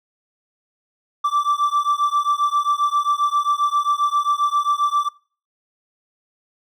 triangle beating tone pair, 1165 / 1172.5 Hz, D6 / D6, -14 / -3 cents, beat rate 7.5 Hz, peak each -18 dBFS, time 1.24-5.09 s, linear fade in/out 10 ms, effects noise-tail reverb RT60 0.4 s tail -22 dB re dry

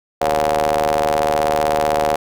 sawtooth ring-modulated tone, 75.8 Hz, D#2, 45 cents flat, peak -8 dBFS, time 0.21-2.16 s, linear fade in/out 5 ms, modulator 634 Hz, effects none

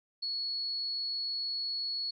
sine tone, 4373 Hz, C#8, 24 cents flat, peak -32 dBFS, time 0.22-2.11 s, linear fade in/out 10 ms, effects none

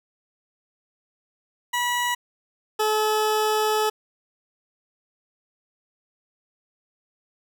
20% pulse tone pair in turn, 972 / 429.9 Hz, B5 / A4, -28 / -40 cents, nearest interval octave + major second, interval 1412 cents, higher first, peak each -17 / -15 dBFS, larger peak second, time 1.73-2.15 / 2.79-3.9 s, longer second, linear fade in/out 10 ms, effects none

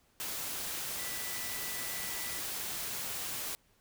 sine tone in noise, 1975.5 Hz, B6, in tune, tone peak -46 dBFS, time 0.99-2.39 s, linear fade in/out 0 ms, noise white, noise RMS -38 dBFS, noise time 0.2-3.55 s, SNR -11 dB, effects pink hiss -69 dBFS RMS until 3.8 s

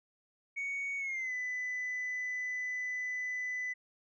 sine tone with pitch glide, 2231 to 1999.1 Hz, C#7 to B6, +11 to +21 cents, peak -32 dBFS, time 0.56-3.74 s, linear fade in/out 20 ms, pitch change -190 cents, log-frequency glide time 0.98-1.33 s, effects tanh soft clip ceiling -32 dBFS

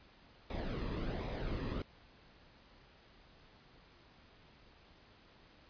brown noise with flanger, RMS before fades -39 dBFS, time 0.5-1.82 s, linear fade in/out 2 ms, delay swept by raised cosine 0.66 to 1.37 ms, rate 1.3 Hz, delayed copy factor -0.55, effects pink hiss -62 dBFS RMS until 5.69 s + resampled to 11025 Hz

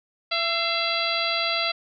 harmonic tone with a mistuned harmonic, 671 Hz, E5, 31 cents sharp, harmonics 1 / 2 / 3 / 4 / 5 / 6 / 7, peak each -30 / -30 / -30 / -30 / -30 / -30 / -30 dBFS, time 0.31-1.72 s, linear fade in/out 10 ms, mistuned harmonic 3, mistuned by +53 cents, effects none

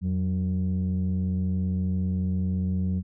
sine tone pair together, 87.31 / 185 Hz, F2 / F#3, 0 / 0 cents, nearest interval octave + minor second, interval 1300 cents, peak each -24 dBFS, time 0.01-3.03 s, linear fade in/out 50 ms, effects tanh soft clip ceiling -20 dBFS

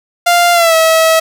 sawtooth tone with pitch glide, 697 to 646.6 Hz, F5 to E5, -4 to -34 cents, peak -3 dBFS, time 0.26-1.2 s, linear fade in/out 10 ms, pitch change -130 cents, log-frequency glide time 0.53-0.75 s, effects none

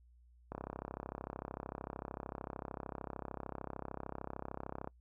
click train, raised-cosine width 1 ms, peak -27 dBFS, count 146, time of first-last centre 0.52-4.874 s, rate 33.3 Hz, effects noise-tail reverb RT60 0.1 s tail -25 dB re dry + added 60 Hz sine -61 dBFS peak until 5 s

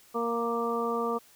harmonic tone with a mistuned harmonic, 233.1 Hz, A#3, in tune, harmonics 1 / 2 / 3 / 4 / 5, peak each -34 / -30 / -37 / -37 / -32 dBFS, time 0.14-1.19 s, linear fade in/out 20 ms, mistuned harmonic 5, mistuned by +15 cents, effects white hiss -58 dBFS RMS until 1.35 s

